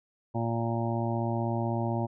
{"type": "harmonic tone", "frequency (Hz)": 115.9, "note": "A#2", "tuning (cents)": -10, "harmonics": [1, 2, 3, 5, 6, 7, 8], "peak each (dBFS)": [-30, -33, -35, -37, -38, -38, -39], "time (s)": [0.34, 2.07], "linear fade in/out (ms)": 20, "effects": []}